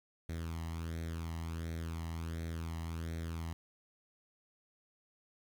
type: tone with flanger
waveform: sawtooth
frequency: 82.41 Hz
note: E2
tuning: in tune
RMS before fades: -40 dBFS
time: 0.29-3.53 s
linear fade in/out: 0 ms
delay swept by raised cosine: 0.5 to 1.02 ms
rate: 1.4 Hz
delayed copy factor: +0.65
effects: 11-bit